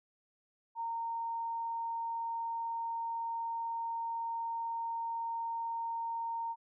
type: tone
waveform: sine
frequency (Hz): 921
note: A#5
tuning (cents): -21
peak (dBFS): -34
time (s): 0.75-6.56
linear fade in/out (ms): 50
effects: none